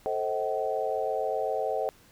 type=chord; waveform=sine; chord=A diminished seventh; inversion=none; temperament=just; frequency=440 / 528 / 633.6 / 760.3 Hz; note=A4 / C5 / Eb5 / Gb5; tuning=0 / +16 / +31 / +47 cents; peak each=-32 dBFS; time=0.06-1.89 s; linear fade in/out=0 ms; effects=pink hiss -58 dBFS RMS until 2.11 s